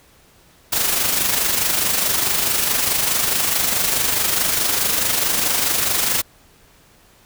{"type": "noise with amplitude modulation", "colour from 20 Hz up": "white", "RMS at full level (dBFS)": -17, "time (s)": [0.72, 6.22], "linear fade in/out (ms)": 10, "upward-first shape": "sine", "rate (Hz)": 24.7, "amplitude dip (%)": 45, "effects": ["pink hiss -52 dBFS RMS until 7.25 s"]}